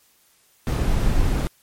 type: noise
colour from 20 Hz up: brown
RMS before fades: -19 dBFS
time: 0.67-1.47 s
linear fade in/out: 0 ms
effects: white hiss -59 dBFS RMS until 1.62 s + MP3 64 kbps

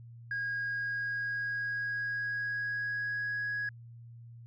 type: tone with pitch glide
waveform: sine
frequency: 1636 to 1663.6 Hz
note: G#6 to G#6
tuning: -26 to +2 cents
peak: -30 dBFS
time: 0.31-3.69 s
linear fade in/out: 2 ms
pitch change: +28 cents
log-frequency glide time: 0.71-3.47 s
effects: tanh soft clip ceiling -29 dBFS + added 117 Hz sine -47 dBFS peak until 4.46 s

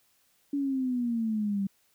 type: exponential sweep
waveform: sine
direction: down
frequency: 286.7 to 193.8 Hz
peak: -26 dBFS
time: 0.53-1.67 s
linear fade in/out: 5 ms
effects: white hiss -68 dBFS RMS until 1.94 s

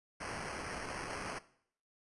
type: noise with sample-and-hold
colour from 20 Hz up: white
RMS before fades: -42 dBFS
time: 0.2-1.39 s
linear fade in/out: 10 ms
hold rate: 3675 Hz
effects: noise-tail reverb RT60 0.6 s tail -17 dB re dry + resampled to 24000 Hz

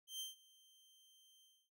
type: tone with ADSR envelope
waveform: sawtooth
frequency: 3136 Hz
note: G7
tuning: in tune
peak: -39 dBFS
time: 0.07-1.7 s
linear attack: 130 ms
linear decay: 150 ms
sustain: -24 dB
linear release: 270 ms
effects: none

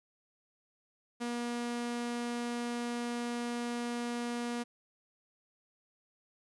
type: tone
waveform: sawtooth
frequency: 239.1 Hz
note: A#3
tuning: 44 cents sharp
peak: -30 dBFS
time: 1.2-4.64 s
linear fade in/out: 20 ms
effects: resampled to 24000 Hz + 12-bit

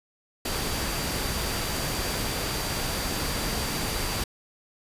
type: tone in noise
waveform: sine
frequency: 4687 Hz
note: D8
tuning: 4 cents flat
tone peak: -38 dBFS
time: 0.45-4.24 s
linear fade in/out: 5 ms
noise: pink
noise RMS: -29 dBFS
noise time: 0.45-4.24 s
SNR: -12 dB
effects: resampled to 32000 Hz

